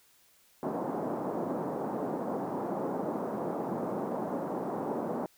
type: band-pass noise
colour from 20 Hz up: pink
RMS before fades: -34 dBFS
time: 0.63-5.26 s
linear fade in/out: 0 ms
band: 190 to 940 Hz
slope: 24 dB/octave
effects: white hiss -64 dBFS RMS until 5.37 s